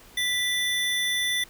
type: tone pair together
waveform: square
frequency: 1975.5 / 3520 Hz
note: B6 / A7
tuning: 0 / 0 cents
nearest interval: minor seventh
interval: 1000 cents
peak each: -27 dBFS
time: 0.17-1.44 s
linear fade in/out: 5 ms
effects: pink hiss -51 dBFS RMS until 1.49 s